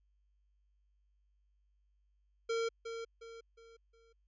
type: tone with echo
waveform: square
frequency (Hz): 457.8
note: A#4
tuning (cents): -31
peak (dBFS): -33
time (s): 2.49-2.69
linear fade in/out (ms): 10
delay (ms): 360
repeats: 4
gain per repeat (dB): -8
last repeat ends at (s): 4.13
effects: added 50 Hz sine -70 dBFS peak until 4.27 s + resampled to 16000 Hz